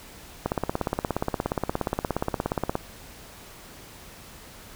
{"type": "click train", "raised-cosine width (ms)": 1, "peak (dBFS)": -10, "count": 40, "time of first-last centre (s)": [0.46, 2.754], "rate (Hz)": 17, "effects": ["pink hiss -46 dBFS RMS until 4.75 s"]}